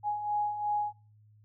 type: beating tone pair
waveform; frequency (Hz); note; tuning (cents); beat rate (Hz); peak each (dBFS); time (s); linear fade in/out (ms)
sine; 830.6 / 833.4; G#5 / G#5; 0 / +6; 2.8; -36 / -29; 0.03-0.93; 50
effects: noise-tail reverb RT60 0.3 s tail -20 dB re dry + added 106 Hz sine -57 dBFS peak until 1.44 s